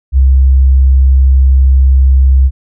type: tone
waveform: sine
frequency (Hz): 66.2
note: C2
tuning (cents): +21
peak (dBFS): -3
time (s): 0.12-2.51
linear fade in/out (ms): 50
effects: none